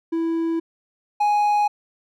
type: tone pair in turn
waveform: triangle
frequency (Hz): 329.8 / 831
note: E4 / G#5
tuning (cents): +1 / +1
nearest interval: octave + major third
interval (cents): 1600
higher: second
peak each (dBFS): -18 / -14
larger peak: second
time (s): 0.12-0.6 / 1.2-1.68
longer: neither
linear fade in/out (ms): 10
effects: none